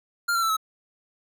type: tone with pitch steps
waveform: square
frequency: 1399 / 1362.3 / 1326.6 / 1291.8 Hz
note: F6 / F6 / E6 / E6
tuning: +3 / -43 / +11 / -35 cents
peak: -22 dBFS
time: 0.28-0.568 s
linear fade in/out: 10 ms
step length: 72 ms
effects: none